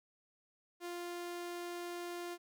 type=tone; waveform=sawtooth; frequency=349.2 Hz; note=F4; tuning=in tune; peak=-37 dBFS; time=0.8-2.38 s; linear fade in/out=50 ms; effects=none